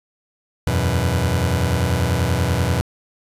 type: chord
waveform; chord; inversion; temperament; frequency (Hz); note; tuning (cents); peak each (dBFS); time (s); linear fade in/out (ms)
sawtooth; E suspended second; none; just; 82.41 / 92.71 / 123.61; E2 / F#2 / B2; 0 / +4 / +2; -17; 0.67-2.81; 0
effects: resampled to 32000 Hz + 8-bit